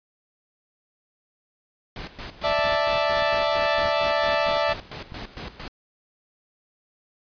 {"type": "noise with tremolo", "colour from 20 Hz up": "pink", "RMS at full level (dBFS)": -35, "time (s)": [1.96, 5.68], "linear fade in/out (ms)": 2, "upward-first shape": "square", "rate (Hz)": 4.4, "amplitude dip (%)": 75}
{"type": "chord", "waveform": "sawtooth", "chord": "D suspended second", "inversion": "none", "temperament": "equal", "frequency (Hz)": [587.3, 659.3, 880], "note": ["D5", "E5", "A5"], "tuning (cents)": [0, 0, 0], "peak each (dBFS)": [-20, -20, -23], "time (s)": [2.43, 4.74], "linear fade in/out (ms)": 20}
{"type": "click train", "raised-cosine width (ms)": 5, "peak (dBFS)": -26, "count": 5, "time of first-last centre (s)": [2.59, 5.122], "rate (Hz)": 1.58}
{"effects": ["resampled to 11025 Hz"]}